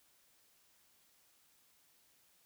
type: silence
effects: white hiss -70 dBFS RMS until 2.45 s